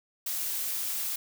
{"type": "noise", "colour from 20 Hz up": "blue", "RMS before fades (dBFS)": -32, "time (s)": [0.26, 1.16], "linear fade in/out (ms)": 5, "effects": []}